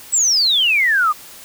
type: exponential sweep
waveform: sine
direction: down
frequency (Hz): 8000 to 1170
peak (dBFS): -12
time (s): 0.12-1.13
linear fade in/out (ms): 20
effects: white hiss -39 dBFS RMS until 1.44 s